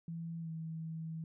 sine tone with pitch glide, 166.1 to 161.46 Hz, E3 to E3, +13 to -36 cents, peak -39 dBFS, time 0.08-1.24 s, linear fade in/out 2 ms, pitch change -49 cents, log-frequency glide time 0.4-0.5 s, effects none

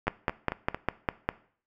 two click trains, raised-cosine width 0.5 ms, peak -9 / -16 dBFS, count 7 / 4, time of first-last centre 0.08-1.29 / 0.07-0.746 s, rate 4.96 / 4.44 Hz, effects noise-tail reverb RT60 0.5 s tail -19 dB re dry

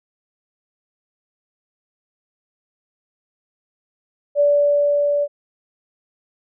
sine tone with level ramp, 579 Hz, D5, 25 cents flat, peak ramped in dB -11 to -16 dBFS, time 4.35-5.28 s, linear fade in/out 50 ms, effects none

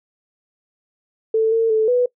sine tone with pitch steps, 443.3 / 453.1 / 437.8 / 493.3 Hz, A4 / A#4 / A4 / B4, +13 / -49 / -9 / -2 cents, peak -13 dBFS, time 1.34-2.06 s, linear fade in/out 5 ms, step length 180 ms, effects noise-tail reverb RT60 0.1 s tail -22 dB re dry

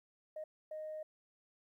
sine tone bursts at uneven times, 620 Hz, D#5, 6 cents flat, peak -40 dBFS, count 2, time 0.36-0.44 / 0.71-1.03 s, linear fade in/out 5 ms, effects tanh soft clip ceiling -37 dBFS + 13-bit

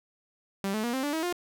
sawtooth tone with pitch steps, 196 / 216.2 / 238.5 / 263.1 / 290.3 / 320.2 / 353.3 Hz, G3 / A3 / A#3 / C4 / D4 / D#4 / F4, 0 / -30 / +40 / +10 / -20 / +50 / +20 cents, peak -24 dBFS, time 0.64-1.326 s, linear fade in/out 0 ms, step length 98 ms, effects none

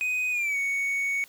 triangle tone with pitch glide, 2500 to 2227 Hz, D#7 to C#7, +8 to +7 cents, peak -23 dBFS, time 0.01-1.24 s, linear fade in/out 0 ms, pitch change -201 cents, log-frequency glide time 0.31-0.57 s, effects white hiss -54 dBFS RMS until 1.28 s

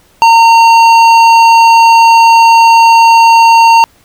sine tone with hard clipping, 916 Hz, A#5, 31 cents flat, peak -3 dBFS, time 0.22-3.84 s, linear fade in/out 0 ms, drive 11 dB, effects pink hiss -47 dBFS RMS until 4.04 s

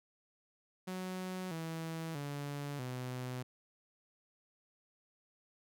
sawtooth tone with pitch steps, 185 / 162.92 / 143.48 / 126.36 Hz, F#3 / E3 / D3 / B2, 0 / -20 / -40 / +40 cents, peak -35 dBFS, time 0.87-3.43 s, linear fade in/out 10 ms, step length 640 ms, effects none

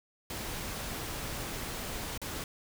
pink noise with dropouts, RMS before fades -38 dBFS, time 0.3-2.44 s, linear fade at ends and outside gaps 2 ms, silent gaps 2.177-2.216 s, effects none

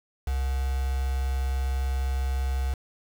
sine tone with quantisation, 66.1 Hz, C2, 18 cents sharp, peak -24 dBFS, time 0.27-2.74 s, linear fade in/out 5 ms, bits 6, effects none

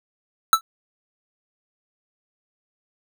square tone with exponential decay, 1318.5 Hz, E6, in tune, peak -7 dBFS, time 0.53-0.61 s, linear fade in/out 1 ms, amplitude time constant 16 ms, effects none

